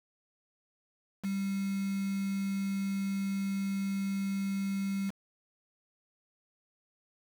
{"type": "tone with quantisation", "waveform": "sine", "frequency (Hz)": 196, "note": "G3", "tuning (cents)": 0, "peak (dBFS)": -30, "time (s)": [1.23, 5.11], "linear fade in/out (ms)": 20, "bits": 7, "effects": []}